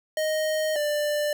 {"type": "tone pair in turn", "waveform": "square", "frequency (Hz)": [622.3, 592.6], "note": ["D#5", "D5"], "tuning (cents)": [0, 15], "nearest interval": "minor second", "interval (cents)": 85, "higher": "first", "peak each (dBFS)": -24, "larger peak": "neither", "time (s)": [[0.17, 0.76], [0.76, 1.33]], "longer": "first", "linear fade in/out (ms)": 2, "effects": []}